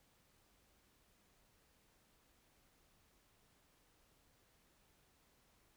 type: silence
effects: pink hiss -73 dBFS RMS until 5.76 s